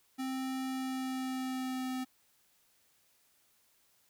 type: tone with pitch glide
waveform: square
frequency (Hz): 262.2 to 257.5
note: C4 to C4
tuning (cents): +4 to -28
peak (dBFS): -35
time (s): 0.18-2.05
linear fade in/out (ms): 20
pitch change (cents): -32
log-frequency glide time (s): 0.64-1.93
effects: white hiss -70 dBFS RMS until 4.09 s